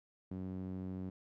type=tone with band-pass filter; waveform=sawtooth; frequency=93.3 Hz; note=F#2; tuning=15 cents sharp; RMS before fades=-42 dBFS; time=0.31-1.1 s; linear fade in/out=5 ms; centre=220 Hz; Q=1.7; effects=none